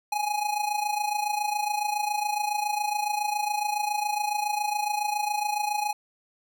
square tone with amplitude modulation, 835 Hz, G#5, 9 cents sharp, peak -23 dBFS, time 0.12-5.93 s, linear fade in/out 5 ms, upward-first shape sine, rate 27.2 Hz, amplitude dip 70%, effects none

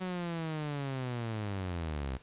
sawtooth linear sweep, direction down, 186.9 to 62 Hz, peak -30 dBFS, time 0-2.18 s, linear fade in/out 20 ms, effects pink hiss -59 dBFS RMS until 2.22 s + resampled to 8000 Hz

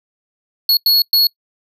square tone bursts at uneven times, 4351 Hz, C#8, 33 cents flat, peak -10 dBFS, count 3, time 0.69-0.77 / 0.86-1.02 / 1.13-1.27 s, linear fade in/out 2 ms, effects noise-tail reverb RT60 0.1 s tail -25 dB re dry

